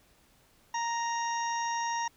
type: harmonic tone with a mistuned harmonic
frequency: 932.3 Hz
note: A#5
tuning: in tune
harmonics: 1 / 2 / 3 / 4 / 6 / 7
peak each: -30 / -38 / -45 / -48 / -40 / -49 dBFS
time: 0.74-2.08 s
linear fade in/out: 5 ms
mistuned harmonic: 6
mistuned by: +18 cents
effects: pink hiss -64 dBFS RMS until 2.16 s